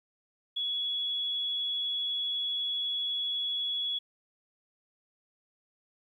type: tone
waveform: sine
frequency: 3372 Hz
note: G#7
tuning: 26 cents sharp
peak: -29 dBFS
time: 0.56-3.99 s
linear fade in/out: 10 ms
effects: 11-bit